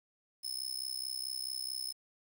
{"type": "tone with amplitude modulation", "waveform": "sawtooth", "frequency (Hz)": 5200, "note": "E8", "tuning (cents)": -24, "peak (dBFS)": -30, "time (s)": [0.43, 1.93], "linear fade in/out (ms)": 20, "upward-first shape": "sine", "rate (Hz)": 64.6, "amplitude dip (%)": 100, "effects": ["10-bit"]}